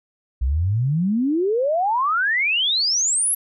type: exponential sweep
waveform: sine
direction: up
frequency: 59.3 to 11540 Hz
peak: -17 dBFS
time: 0.41-3.35 s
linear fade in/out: 10 ms
effects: none